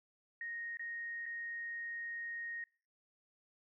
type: tone with dropouts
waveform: sine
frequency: 1864.7 Hz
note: A#6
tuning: in tune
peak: -40 dBFS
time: 0.41-2.64 s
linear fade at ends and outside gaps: 2 ms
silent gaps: 0.771-0.794 / 1.257-1.262 s
effects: noise-tail reverb RT60 0.5 s tail -25 dB re dry